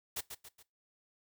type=noise with echo; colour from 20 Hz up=white; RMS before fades=-37 dBFS; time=0.16-0.21 s; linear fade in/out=10 ms; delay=140 ms; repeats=3; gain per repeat=-7 dB; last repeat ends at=0.63 s; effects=noise-tail reverb RT60 0.2 s tail -19 dB re dry